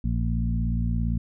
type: harmonic tone with a mistuned harmonic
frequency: 57.4 Hz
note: A#1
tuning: 26 cents flat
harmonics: 1 / 2 / 3 / 4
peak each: -25 / -28 / -30 / -31 dBFS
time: 0.04-1.18 s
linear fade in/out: 5 ms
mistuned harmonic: 1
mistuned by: -28 cents
effects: none